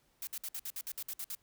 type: noise bursts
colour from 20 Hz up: blue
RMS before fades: -40 dBFS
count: 11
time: 0.22-1.351 s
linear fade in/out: 2 ms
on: 51 ms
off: 57 ms
effects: pink hiss -72 dBFS RMS until 1.42 s